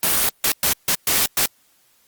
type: noise bursts at uneven times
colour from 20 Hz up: white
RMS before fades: -18 dBFS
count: 6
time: 0.03-0.29 / 0.44-0.52 / 0.63-0.73 / 0.88-0.95 / 1.07-1.26 / 1.37-1.46 s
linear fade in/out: 2 ms
effects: white hiss -59 dBFS RMS until 2.07 s + Opus 32 kbps